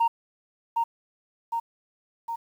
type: tone with echo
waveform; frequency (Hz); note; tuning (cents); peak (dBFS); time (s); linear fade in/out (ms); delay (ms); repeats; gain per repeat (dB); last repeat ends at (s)
sine; 925; A#5; -14; -16; 0-0.08; 10; 760; 3; -4; 2.36
effects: tanh soft clip ceiling -17 dBFS + 9-bit